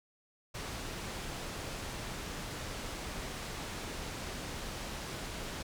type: low-pass noise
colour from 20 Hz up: pink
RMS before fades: -41 dBFS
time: 0.54-5.63 s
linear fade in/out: 10 ms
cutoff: 8200 Hz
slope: 12 dB/octave
effects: none